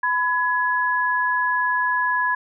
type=tone pair together; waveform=sine; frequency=1000 / 1681.8 Hz; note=B5 / G#6; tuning=+21 / +21 cents; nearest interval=major sixth; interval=900 cents; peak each=-21 / -21 dBFS; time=0.03-2.35 s; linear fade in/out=5 ms; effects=none